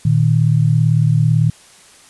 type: tone pair together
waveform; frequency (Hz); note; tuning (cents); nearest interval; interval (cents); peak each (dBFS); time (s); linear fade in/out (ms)
sine; 116.54 / 154.53; A#2 / D#3; 0 / -12; perfect fourth; 488; -13; 0.05-1.5; 5
effects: white hiss -45 dBFS RMS until 2.09 s + resampled to 24000 Hz